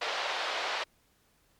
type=band-pass noise; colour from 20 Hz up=pink; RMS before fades=-33 dBFS; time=0.01-0.84 s; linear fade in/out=10 ms; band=540 to 4600 Hz; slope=24 dB/octave; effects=pink hiss -68 dBFS RMS until 1.59 s + MP3 96 kbps